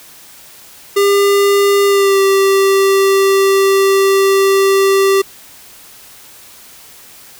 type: tone with pitch glide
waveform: square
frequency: 401.1 to 390.4 Hz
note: G4 to G4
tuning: +40 to -7 cents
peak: -9 dBFS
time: 0.96-5.22 s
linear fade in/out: 10 ms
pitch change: -47 cents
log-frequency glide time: 1.86-2.2 s
effects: white hiss -39 dBFS RMS until 7.39 s